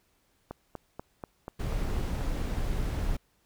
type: click train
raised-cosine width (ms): 1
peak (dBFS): -23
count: 8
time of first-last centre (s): 0.51-2.209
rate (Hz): 4.12
type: noise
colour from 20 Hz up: brown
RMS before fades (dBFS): -30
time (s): 1.59-3.17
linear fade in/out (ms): 10
effects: pink hiss -70 dBFS RMS until 3.45 s